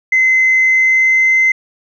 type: tone with pitch glide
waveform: sine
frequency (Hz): 2054 to 2066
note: C7 to C7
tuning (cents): -33 to -22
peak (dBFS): -7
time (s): 0.12-1.52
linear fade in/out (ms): 5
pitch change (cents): +11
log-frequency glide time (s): 0.62-1.39
effects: tanh soft clip ceiling -4 dBFS